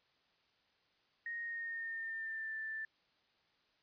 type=tone with pitch glide; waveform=sine; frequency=1864.7 to 1768.2 Hz; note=A#6 to A6; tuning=0 to +8 cents; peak=-39 dBFS; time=1.26-2.85 s; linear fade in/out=2 ms; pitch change=-92 cents; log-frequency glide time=1.43-2.56 s; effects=white hiss -74 dBFS RMS until 3.82 s + resampled to 11025 Hz

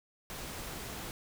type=noise; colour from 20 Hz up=pink; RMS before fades=-42 dBFS; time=0.3-1.11 s; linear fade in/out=0 ms; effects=none

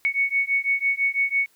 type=beating tone pair; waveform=sine; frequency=2217 / 2223 Hz; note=C#7 / C#7; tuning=0 / +4 cents; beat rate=6 Hz; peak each=-23 dBFS; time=0.05-1.46 s; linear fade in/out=0 ms; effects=white hiss -61 dBFS RMS until 1.55 s

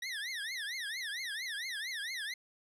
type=tone with vibrato; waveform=25% pulse; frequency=1864.7 Hz; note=A#6; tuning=in tune; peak=-33 dBFS; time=0.02-2.34 s; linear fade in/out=5 ms; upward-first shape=triangle; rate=4.4 Hz; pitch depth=280 cents each way; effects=low-pass 10000 Hz 12 dB/octave

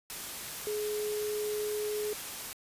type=tone in noise; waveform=sine; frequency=421.5 Hz; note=G#4; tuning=26 cents sharp; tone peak=-31 dBFS; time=0.67-2.13 s; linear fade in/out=0 ms; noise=white; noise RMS=-40 dBFS; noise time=0.1-2.53 s; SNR=+6 dB; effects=resampled to 32000 Hz

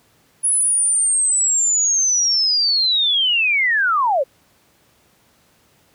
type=linear sweep; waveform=sine; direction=down; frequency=10390 to 493.9 Hz; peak=-14 dBFS; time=0.43-4.24 s; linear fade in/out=20 ms; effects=pink hiss -57 dBFS RMS until 5.94 s + high-pass 80 Hz 12 dB/octave

